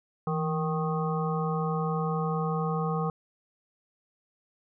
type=harmonic tone with a mistuned harmonic; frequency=155.56 Hz; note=D#3; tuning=in tune; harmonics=1 / 3 / 5 / 7 / 8; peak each=-28 / -33 / -35 / -36 / -37 dBFS; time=0.27-3.1 s; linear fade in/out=2 ms; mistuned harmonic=1; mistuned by=+88 cents; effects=none